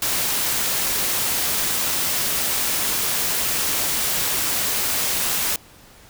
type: noise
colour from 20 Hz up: white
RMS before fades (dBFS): -22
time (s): 0.02-5.56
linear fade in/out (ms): 2
effects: pink hiss -48 dBFS RMS until 6.09 s